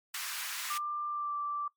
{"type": "high-pass noise", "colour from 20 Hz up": "pink", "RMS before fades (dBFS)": -38, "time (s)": [0.14, 0.78], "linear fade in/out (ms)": 5, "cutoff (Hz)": 1200, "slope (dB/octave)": 24}
{"type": "tone with pitch glide", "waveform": "sine", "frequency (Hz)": [1188, 1169.6], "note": ["D6", "D6"], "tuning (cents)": [20, -7], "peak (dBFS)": -32, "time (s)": [0.7, 1.68], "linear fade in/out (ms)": 5, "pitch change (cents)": -27, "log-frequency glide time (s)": [1.08, 1.34]}
{"effects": ["noise-tail reverb RT60 0.1 s tail -18 dB re dry", "MP3 96 kbps"]}